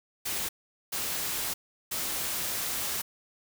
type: noise bursts at uneven times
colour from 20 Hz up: white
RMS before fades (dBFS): -32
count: 3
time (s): 0.25-0.49 / 0.92-1.54 / 1.91-3.02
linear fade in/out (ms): 10
effects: none